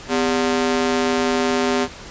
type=ring-modulated tone; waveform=sawtooth; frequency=326.6 Hz; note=E4; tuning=16 cents flat; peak=-10 dBFS; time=0.08-1.88 s; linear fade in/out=50 ms; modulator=75.3 Hz; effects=pink hiss -37 dBFS RMS until 2.1 s + resampled to 16000 Hz